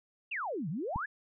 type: exponential two-way sweep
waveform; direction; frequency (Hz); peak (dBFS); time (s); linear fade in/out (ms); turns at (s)
sine; down then up; 2900 to 139.5 to 1800; -33; 0.31-1.06; 10; 0.69
type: click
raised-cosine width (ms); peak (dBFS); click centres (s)
5; -23; 0.96
effects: none